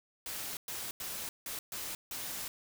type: noise bursts at uneven times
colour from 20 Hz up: white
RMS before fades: -40 dBFS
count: 6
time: 0.26-0.57 / 0.68-0.91 / 1-1.29 / 1.46-1.59 / 1.72-1.95 / 2.11-2.48 s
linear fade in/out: 2 ms
effects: none